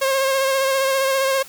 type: tone with vibrato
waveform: sawtooth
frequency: 537 Hz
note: C5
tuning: 45 cents sharp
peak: -13 dBFS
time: 0.01-1.43 s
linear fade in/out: 10 ms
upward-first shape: sine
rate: 15 Hz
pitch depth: 28 cents each way
effects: white hiss -42 dBFS RMS until 1.48 s